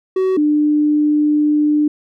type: tone pair in turn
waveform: triangle / sine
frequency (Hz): 376.5 / 298.8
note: F#4 / D4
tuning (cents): +30 / +30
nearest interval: major third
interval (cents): 400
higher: first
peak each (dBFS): -11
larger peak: neither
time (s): 0.16-0.37 / 0.37-1.88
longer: second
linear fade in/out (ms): 5
effects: none